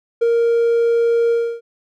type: tone with ADSR envelope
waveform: triangle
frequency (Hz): 466.2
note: A#4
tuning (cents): 0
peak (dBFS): -7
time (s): 0.21-1.61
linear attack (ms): 18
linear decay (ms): 8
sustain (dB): -3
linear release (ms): 300
effects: tanh soft clip ceiling -6 dBFS

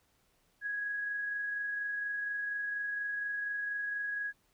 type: tone with amplitude modulation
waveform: sine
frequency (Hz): 1661.2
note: G#6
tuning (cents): 0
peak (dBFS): -32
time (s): 0.61-4.33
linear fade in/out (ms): 50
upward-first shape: sine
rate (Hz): 24.2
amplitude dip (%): 25
effects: pink hiss -72 dBFS RMS until 4.53 s

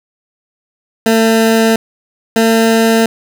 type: tone pair in turn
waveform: 20% pulse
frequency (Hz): 224.4 / 225.7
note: A3 / A3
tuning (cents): +34 / +44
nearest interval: unison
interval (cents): 10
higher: second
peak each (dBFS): -3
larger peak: neither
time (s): 1.06-1.76 / 2.36-3.06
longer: neither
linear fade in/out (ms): 2
effects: none

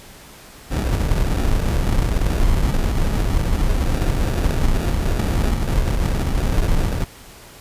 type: noise with sample-and-hold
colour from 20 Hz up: brown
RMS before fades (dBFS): -18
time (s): 0.7-7.05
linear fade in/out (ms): 20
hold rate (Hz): 1050
effects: pink hiss -42 dBFS RMS until 7.6 s + resampled to 32000 Hz

